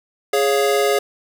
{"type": "chord", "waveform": "square", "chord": "Db major", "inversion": "second", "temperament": "equal", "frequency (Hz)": [415.3, 554.4, 698.5], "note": ["Ab4", "Db5", "F5"], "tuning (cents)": [0, 0, 0], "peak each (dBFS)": [-18, -21, -23], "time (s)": [0.33, 0.99], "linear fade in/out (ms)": 5, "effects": []}